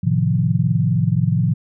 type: chord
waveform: sine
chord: F dominant seventh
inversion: first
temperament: equal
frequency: 110 / 130.81 / 155.56 / 174.61 Hz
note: A2 / C3 / Eb3 / F3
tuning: 0 / 0 / 0 / 0 cents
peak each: -20 dBFS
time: 0.03-1.54 s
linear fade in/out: 10 ms
effects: none